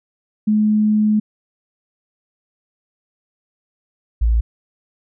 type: tone pair in turn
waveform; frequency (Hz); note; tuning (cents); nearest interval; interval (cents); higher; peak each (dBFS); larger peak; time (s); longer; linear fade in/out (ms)
sine; 212.9 / 56.77; G#3 / A#1; +43 / -45; octave + major seventh; 2288; first; -12; neither; 0.47-1.2 / 4.21-4.41; first; 10
effects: none